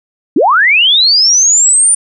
sine linear sweep, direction up, 230.9 to 9300 Hz, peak -5 dBFS, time 0.36-1.95 s, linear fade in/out 5 ms, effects none

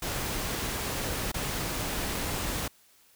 pink noise with dropouts, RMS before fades -32 dBFS, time 0.02-2.68 s, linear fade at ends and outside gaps 5 ms, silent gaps 1.318-1.341 s, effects white hiss -61 dBFS RMS until 3.15 s

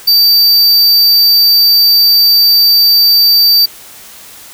square tone, 4640 Hz, D8, 22 cents flat, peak -5 dBFS, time 0.07-3.66 s, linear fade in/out 10 ms, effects white hiss -34 dBFS RMS until 4.53 s

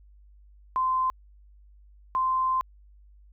sine tone pair in turn, 1035 / 1039.5 Hz, C6 / C6, -19 / -12 cents, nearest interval unison, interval 7 cents, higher second, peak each -22 dBFS, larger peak neither, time 0.76-1.1 / 2.15-2.61 s, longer second, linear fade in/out 0 ms, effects added 50 Hz sine -51 dBFS peak until 3.32 s

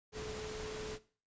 sine tone in noise, 431.2 Hz, A4, 35 cents flat, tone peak -43 dBFS, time 0.12-0.99 s, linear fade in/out 50 ms, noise pink, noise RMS -45 dBFS, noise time 0.12-0.99 s, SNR -1 dB, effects noise-tail reverb RT60 0.4 s tail -17 dB re dry + resampled to 16000 Hz

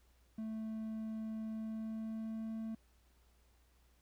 triangle tone with pitch glide, 220 to 222.4 Hz, A3 to A3, 0 to +19 cents, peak -37 dBFS, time 0.38-2.75 s, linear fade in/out 5 ms, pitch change +19 cents, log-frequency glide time 1.51-2.6 s, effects added 60 Hz sine -67 dBFS peak until 4.01 s + pink hiss -74 dBFS RMS until 4.01 s

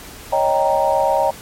sine chord, Eb dominant seventh, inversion third, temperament equal, 554.4 / 622.3 / 784 / 932.3 Hz, Db5 / Eb5 / G5 / Bb5, 0 / 0 / 0 / 0 cents, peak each -19 dBFS, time 0.32-1.31 s, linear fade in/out 10 ms, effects pink hiss -37 dBFS RMS until 1.41 s + MP3 64 kbps

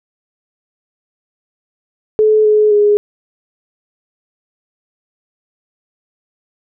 sine tone with pitch steps, 430.8 / 425 / 414.7 Hz, A4 / G#4 / G#4, -37 / +40 / -3 cents, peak -7 dBFS, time 2.19-2.97 s, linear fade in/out 0 ms, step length 260 ms, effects none

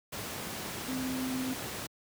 sine tone in noise, 258.6 Hz, C4, 20 cents flat, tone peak -32 dBFS, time 0.88-1.54 s, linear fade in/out 10 ms, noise pink, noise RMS -38 dBFS, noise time 0.12-1.87 s, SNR +3 dB, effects high-pass 100 Hz 12 dB/octave

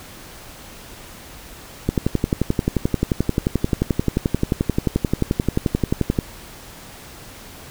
click train, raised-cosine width 3 ms, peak -4 dBFS, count 50, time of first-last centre 1.89-6.188 s, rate 11.4 Hz, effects pink hiss -40 dBFS RMS until 7.7 s

